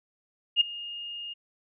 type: tone with ADSR envelope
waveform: sine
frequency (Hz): 2839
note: F7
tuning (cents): +28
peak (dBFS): -15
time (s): 0.56-1.34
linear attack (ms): 47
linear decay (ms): 11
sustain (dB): -20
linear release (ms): 17
effects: none